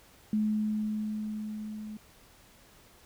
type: tone with level ramp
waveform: sine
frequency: 213.7 Hz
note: G#3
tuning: 50 cents sharp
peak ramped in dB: -24 to -38 dBFS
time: 0.33-1.97 s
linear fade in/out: 2 ms
effects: pink hiss -58 dBFS RMS until 3.05 s